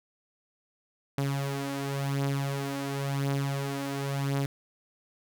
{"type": "beating tone pair", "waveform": "sawtooth", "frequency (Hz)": [138.59, 139.53], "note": ["C#3", "C#3"], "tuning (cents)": [0, 12], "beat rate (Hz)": 0.94, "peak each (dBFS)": [-26, -30], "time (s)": [1.18, 4.46], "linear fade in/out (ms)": 2, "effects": []}